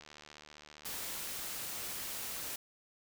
click train, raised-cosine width 0.2 ms, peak -34 dBFS, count 97, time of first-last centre 0.01-1.287 s, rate 75.2 Hz
white noise, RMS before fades -41 dBFS, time 0.85-2.56 s, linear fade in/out 5 ms
effects none

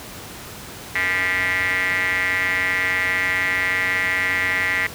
square tone with band-pass filter, 92.5 Hz, F#2, in tune, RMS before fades -21 dBFS, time 0.95-4.87 s, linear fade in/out 5 ms, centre 2000 Hz, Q 9.5, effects pink hiss -36 dBFS RMS until 4.94 s + high-pass 60 Hz 12 dB/octave

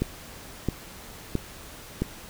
click train, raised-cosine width 3 ms, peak -11 dBFS, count 4, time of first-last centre 0.02-2.02 s, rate 1.5 Hz, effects pink hiss -44 dBFS RMS until 2.29 s

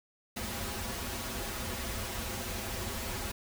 pink noise with comb filter, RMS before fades -37 dBFS, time 0.36-3.32 s, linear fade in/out 10 ms, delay 6.7 ms, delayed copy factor -1, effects none

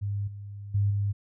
sine tone with level steps, 101.2 Hz, G#2, 44 cents flat, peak -27 / -37 / -21 / -24 dBFS, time 0.01-1.13 s, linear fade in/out 20 ms, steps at 0.27 / 0.74 / 0.9 s, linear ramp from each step 10 ms, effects none

